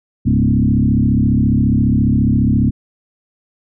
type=tone with frequency modulation; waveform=sine; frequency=168.4 Hz; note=E3; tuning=37 cents sharp; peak=-10 dBFS; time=0.25-2.71 s; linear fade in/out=20 ms; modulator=34.6 Hz; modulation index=2.9; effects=none